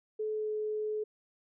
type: tone with pitch glide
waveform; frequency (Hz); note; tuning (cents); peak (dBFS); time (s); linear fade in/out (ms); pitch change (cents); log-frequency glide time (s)
sine; 430.7 to 427.5; A4 to A4; -37 to -50; -31; 0.19-1.04; 10; -13; 0.34-0.51
effects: none